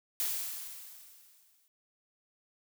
blue noise with exponential decay, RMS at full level -31 dBFS, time 0.2-1.68 s, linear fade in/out 0 ms, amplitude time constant 320 ms, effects none

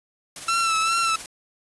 white noise with tremolo, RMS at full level -34 dBFS, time 0.36-1.26 s, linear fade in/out 2 ms, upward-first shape triangle, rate 18 Hz, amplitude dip 50%
sawtooth tone with vibrato, 1332 Hz, E6, 18 cents sharp, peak -16 dBFS, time 0.48-1.16 s, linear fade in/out 5 ms, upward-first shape sine, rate 2.5 Hz, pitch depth 41 cents each way
effects resampled to 24000 Hz

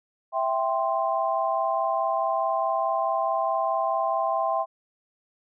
sine chord, C major, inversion first, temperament equal, 659.3 / 784 / 1046.5 Hz, E5 / G5 / C6, 0 / 0 / 0 cents, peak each -26 / -27 / -27 dBFS, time 0.32-4.66 s, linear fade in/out 50 ms, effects none

